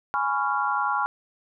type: chord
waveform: sine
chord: C# dominant seventh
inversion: second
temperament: just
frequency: 831.5 / 997.9 / 1108.7 / 1385.9 Hz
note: G#5 / B5 / C#6 / E#6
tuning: +2 / +18 / 0 / -14 cents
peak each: -27 / -29 / -28 / -27 dBFS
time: 0.14-1.06 s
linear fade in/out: 0 ms
effects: none